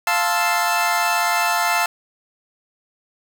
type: chord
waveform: 25% pulse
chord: F major seventh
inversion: none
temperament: equal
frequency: 698.5 / 880 / 1046.5 / 1318.5 Hz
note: F5 / A5 / C6 / E6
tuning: 0 / 0 / 0 / 0 cents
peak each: -18 / -18 / -22 / -20 dBFS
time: 0.07-1.86 s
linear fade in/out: 2 ms
effects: none

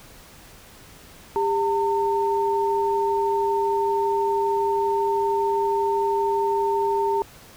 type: tone pair together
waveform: sine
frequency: 399.9 / 906.3 Hz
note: G4 / A#5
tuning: +35 / -49 cents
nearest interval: octave + major second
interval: 1416 cents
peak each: -22 dBFS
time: 1.36-7.22 s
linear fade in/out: 0 ms
effects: pink hiss -47 dBFS RMS until 7.56 s

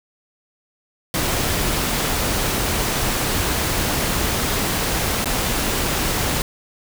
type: noise with dropouts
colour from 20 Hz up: pink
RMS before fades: -21 dBFS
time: 1.14-6.42 s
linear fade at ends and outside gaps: 1 ms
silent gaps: 5.244-5.257 s
effects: none

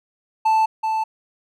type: tone pair in turn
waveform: triangle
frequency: 880 / 880 Hz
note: A5 / A5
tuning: 0 / 0 cents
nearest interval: unison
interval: 0 cents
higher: neither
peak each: -12 / -17 dBFS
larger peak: first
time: 0.45-0.66 / 0.83-1.04 s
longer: neither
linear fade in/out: 10 ms
effects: none

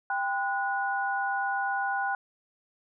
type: tone cluster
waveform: sine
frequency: 792 / 1020 / 1461 Hz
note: G5 / C6 / F#6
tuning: +18 / -44 / -22 cents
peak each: -29 / -36 / -30 dBFS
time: 0.1-2.15 s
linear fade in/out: 2 ms
effects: none

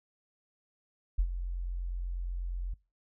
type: tone with ADSR envelope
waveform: sine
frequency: 44.16 Hz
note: F1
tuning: 20 cents sharp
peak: -21 dBFS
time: 1.18-2.74 s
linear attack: 14 ms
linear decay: 72 ms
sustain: -11 dB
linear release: 6 ms
effects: noise-tail reverb RT60 0.3 s tail -23 dB re dry

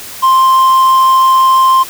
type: tone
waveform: triangle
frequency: 1049 Hz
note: C6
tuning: 4 cents sharp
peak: -3 dBFS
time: 0.22-1.84 s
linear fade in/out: 20 ms
effects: white hiss -28 dBFS RMS until 1.89 s

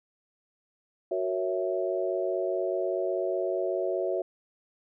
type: chord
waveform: sine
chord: F# dominant seventh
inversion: none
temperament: equal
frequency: 370 / 466.2 / 554.4 / 659.3 Hz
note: F#4 / A#4 / C#5 / E5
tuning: 0 / 0 / 0 / 0 cents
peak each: -30 / -36 / -32 / -31 dBFS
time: 1.11-4.22 s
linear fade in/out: 5 ms
effects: none

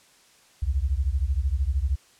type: beating tone pair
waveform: sine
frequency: 62.4 / 75.4 Hz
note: B1 / D2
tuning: +19 / +46 cents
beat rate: 13 Hz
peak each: -24 / -25 dBFS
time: 0.62-1.96 s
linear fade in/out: 10 ms
effects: white hiss -57 dBFS RMS until 2.19 s + low-pass 9000 Hz 12 dB/octave

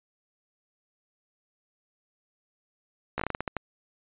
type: slowing click train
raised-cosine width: 0.5 ms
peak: -14 dBFS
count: 10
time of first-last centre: 3.18-3.567 s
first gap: 15 ms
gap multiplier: 1.25
effects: resampled to 8000 Hz

